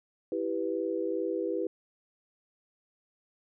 sine chord, E minor, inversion none, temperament equal, 329.6 / 392 / 493.9 Hz, E4 / G4 / B4, 0 / 0 / 0 cents, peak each -33 dBFS, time 0.32-1.67 s, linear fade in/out 2 ms, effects none

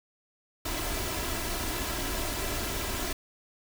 pink noise with comb filter, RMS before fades -32 dBFS, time 0.65-3.13 s, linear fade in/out 5 ms, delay 3 ms, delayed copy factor +0.55, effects none

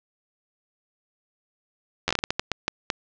slowing click train, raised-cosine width 0.2 ms, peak -5 dBFS, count 12, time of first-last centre 2.08-2.902 s, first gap 11 ms, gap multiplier 1.35, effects low-pass 6000 Hz 12 dB/octave

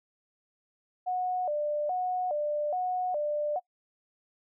sine tone with vibrato, 659.3 Hz, E5, in tune, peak -27 dBFS, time 1.06-3.6 s, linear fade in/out 20 ms, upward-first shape square, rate 1.2 Hz, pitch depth 180 cents each way, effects noise-tail reverb RT60 0.1 s tail -23 dB re dry

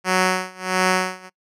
5% pulse tone with tremolo, 185.3 Hz, F#3, 3 cents sharp, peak -4 dBFS, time 0.04-1.3 s, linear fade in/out 50 ms, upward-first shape sine, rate 1.5 Hz, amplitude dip 95%, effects noise-tail reverb RT60 0.1 s tail -24 dB re dry + low-pass 9000 Hz 12 dB/octave

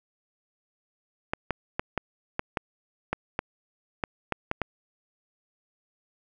clicks, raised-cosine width 0.5 ms, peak -11 dBFS, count 12, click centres 1.335 / 1.507 / 1.795 / 1.977 / 2.394 / 2.572 / 3.13 / 3.391 / 4.038 / 4.323 / 4.514 / 4.617 s, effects none

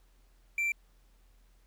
triangle tone, 2349 Hz, D7, in tune, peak -26 dBFS, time 0.58-0.72 s, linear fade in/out 2 ms, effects added 42 Hz sine -60 dBFS peak until 1.66 s + pink hiss -71 dBFS RMS until 1.66 s

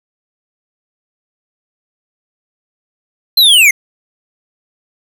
square linear sweep, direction down, 4186 to 2056 Hz, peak -5 dBFS, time 3.37-3.71 s, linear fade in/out 5 ms, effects none

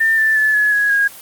sine tone with pitch steps, 1800 / 1766 / 1732.7 / 1700 / 1667.9 / 1636.4 Hz, A6 / A6 / A6 / G#6 / G#6 / G#6, +39 / +6 / -27 / +40 / +7 / -26 cents, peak -11 dBFS, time 0-1.08 s, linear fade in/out 10 ms, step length 180 ms, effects white hiss -37 dBFS RMS until 1.21 s + Opus 24 kbps

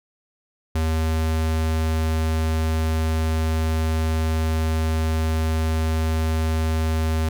square tone, 79.8 Hz, D#2, 44 cents sharp, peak -20 dBFS, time 0.75-7.29 s, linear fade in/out 5 ms, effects none

